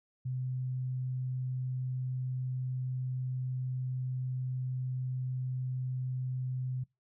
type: tone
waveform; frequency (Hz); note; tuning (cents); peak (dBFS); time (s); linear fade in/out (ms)
sine; 128.1; C3; -36; -32; 0.25-6.84; 10
effects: noise-tail reverb RT60 0.2 s tail -23 dB re dry